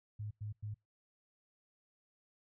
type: tone bursts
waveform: sine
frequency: 105.4 Hz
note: G#2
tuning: 26 cents sharp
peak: -39 dBFS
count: 3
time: 0.19-0.744 s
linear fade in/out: 10 ms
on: 120 ms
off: 97 ms
effects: noise-tail reverb RT60 0.2 s tail -26 dB re dry